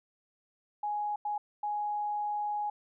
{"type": "tone bursts at uneven times", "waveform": "sine", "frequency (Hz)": 833, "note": "G#5", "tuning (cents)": 5, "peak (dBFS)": -30, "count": 3, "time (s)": [[0.83, 1.16], [1.25, 1.38], [1.63, 2.7]], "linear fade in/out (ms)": 5, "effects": []}